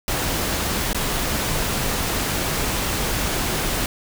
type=noise with dropouts; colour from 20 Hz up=pink; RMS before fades=-23 dBFS; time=0.08-3.86 s; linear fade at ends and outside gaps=1 ms; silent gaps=0.931-0.946 s; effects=none